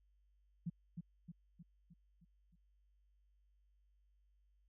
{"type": "tone with echo", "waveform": "sine", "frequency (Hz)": 170, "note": "F3", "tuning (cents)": -46, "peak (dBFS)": -37, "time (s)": [0.66, 0.7], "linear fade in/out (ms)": 10, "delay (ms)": 310, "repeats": 6, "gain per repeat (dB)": -5, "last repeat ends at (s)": 2.56, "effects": ["added 50 Hz sine -70 dBFS peak until 4.68 s"]}